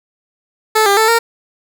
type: tone with pitch steps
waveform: 15% pulse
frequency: 435.6 / 400 / 441.4 / 461.7 Hz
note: A4 / G4 / A4 / A#4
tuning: -17 / +35 / +5 / -17 cents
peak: -3 dBFS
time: 0.75-1.19 s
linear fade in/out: 10 ms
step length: 110 ms
effects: none